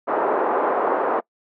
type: band-pass noise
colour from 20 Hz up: pink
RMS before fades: -21 dBFS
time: 0.07-1.21 s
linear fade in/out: 20 ms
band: 380 to 1200 Hz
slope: 24 dB/octave
effects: noise-tail reverb RT60 0.1 s tail -24 dB re dry